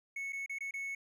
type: tone with dropouts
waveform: triangle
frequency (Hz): 2205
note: C#7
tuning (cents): -10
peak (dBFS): -35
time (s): 0.16-0.95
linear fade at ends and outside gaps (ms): 5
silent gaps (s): 0.324-0.33 / 0.462-0.495 / 0.586-0.606 / 0.71-0.738
effects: none